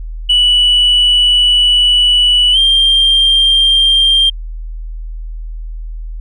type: tone with pitch glide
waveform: sine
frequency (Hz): 2954 to 3184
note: F#7 to G7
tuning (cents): -3 to +26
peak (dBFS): -5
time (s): 0.29-4.3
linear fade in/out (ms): 10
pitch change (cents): +129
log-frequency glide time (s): 2.52-2.58
effects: tanh soft clip ceiling -4 dBFS + added 40 Hz sine -21 dBFS peak until 6.2 s